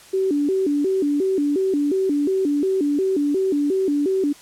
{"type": "tone with vibrato", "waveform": "sine", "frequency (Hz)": 332.6, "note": "E4", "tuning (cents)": 16, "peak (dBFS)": -17, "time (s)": [0.13, 4.33], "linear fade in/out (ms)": 10, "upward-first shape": "square", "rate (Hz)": 2.8, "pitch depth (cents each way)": 240, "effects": ["white hiss -46 dBFS RMS until 4.41 s", "low-pass 10000 Hz 12 dB/octave"]}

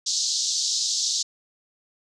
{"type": "band-pass noise", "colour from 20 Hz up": "white", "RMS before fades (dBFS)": -25, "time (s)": [0.06, 1.23], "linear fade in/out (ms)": 10, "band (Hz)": [3800, 6900], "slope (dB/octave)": 48, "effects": []}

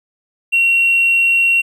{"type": "tone", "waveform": "triangle", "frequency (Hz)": 2738, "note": "F7", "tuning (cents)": -35, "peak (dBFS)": -7, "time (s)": [0.52, 1.62], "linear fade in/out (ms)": 20, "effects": ["tanh soft clip ceiling -7 dBFS"]}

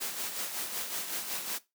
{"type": "noise with tremolo", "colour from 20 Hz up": "white", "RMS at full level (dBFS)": -34, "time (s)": [0, 1.59], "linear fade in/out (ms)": 20, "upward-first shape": "sine", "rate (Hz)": 5.4, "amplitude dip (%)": 50, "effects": ["noise-tail reverb RT60 0.2 s tail -17 dB re dry", "high-pass 200 Hz 12 dB/octave"]}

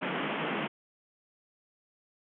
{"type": "band-pass noise", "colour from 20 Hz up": "pink", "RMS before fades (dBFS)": -33, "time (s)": [0.01, 0.68], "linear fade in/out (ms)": 20, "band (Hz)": [150, 3200], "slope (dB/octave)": 96, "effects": []}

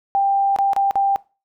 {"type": "tone with dropouts", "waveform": "sine", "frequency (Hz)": 791, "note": "G5", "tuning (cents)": 15, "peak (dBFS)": -14, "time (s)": [0.15, 1.16], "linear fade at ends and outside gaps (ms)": 0, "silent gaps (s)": [[0.562, 0.587], [0.733, 0.764], [0.91, 0.956]], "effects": ["noise-tail reverb RT60 0.3 s tail -21 dB re dry"]}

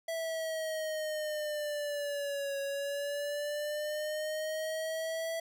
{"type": "linear two-way sweep", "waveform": "square", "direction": "down then up", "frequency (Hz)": [659.3, 554.4, 659.3], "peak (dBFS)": -34, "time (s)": [0.08, 5.4], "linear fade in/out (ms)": 5, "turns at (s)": 2.59, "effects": []}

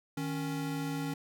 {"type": "tone pair together", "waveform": "square", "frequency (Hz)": [155.57, 277.2], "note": ["D#3", "C#4"], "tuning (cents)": [0, 0], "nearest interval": "minor seventh", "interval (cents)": 1000, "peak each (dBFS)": [-37, -36], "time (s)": [0.17, 1.14], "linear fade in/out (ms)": 5, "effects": []}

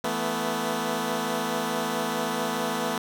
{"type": "chord", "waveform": "10% pulse", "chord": "E suspended fourth", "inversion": "none", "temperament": "equal with one note detuned", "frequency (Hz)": [166.15, 220, 246.9], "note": ["E3", "A3", "B3"], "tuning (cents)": [14, 0, 0], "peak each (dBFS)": [-26, -21, -21], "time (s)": [0.04, 2.98], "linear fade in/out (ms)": 2, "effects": []}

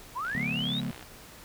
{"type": "linear sweep", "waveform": "sine", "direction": "up", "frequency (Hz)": [909, 3910], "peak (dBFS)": -30, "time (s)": [0.15, 0.81], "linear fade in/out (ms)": 20}
{"type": "click train", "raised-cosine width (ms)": 0.3, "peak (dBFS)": -28, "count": 49, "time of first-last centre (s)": [0.25, 1.027], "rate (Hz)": 61.8}
{"type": "chord", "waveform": "triangle", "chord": "C# dominant seventh", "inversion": "none", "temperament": "equal with one note detuned", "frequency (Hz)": [138.59, 174.61, 211.9, 246.9], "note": ["C#3", "E#3", "G#3", "B3"], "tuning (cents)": [0, 0, 35, 0], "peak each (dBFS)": -34, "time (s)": [0.35, 0.91], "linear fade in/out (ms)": 0}
{"effects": ["pink hiss -49 dBFS RMS until 1.44 s"]}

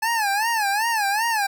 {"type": "tone with vibrato", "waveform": "25% pulse", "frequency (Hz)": 859, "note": "A5", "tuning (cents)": -42, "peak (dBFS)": -16, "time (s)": [0.02, 1.47], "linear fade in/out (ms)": 10, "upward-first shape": "sine", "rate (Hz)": 2.6, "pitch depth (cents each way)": 150, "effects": []}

